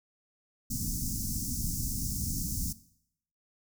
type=band-stop noise; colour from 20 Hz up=pink; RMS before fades=-33 dBFS; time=0.7-2.73 s; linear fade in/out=10 ms; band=270 to 5300 Hz; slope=48 dB/octave; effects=noise-tail reverb RT60 0.7 s tail -17 dB re dry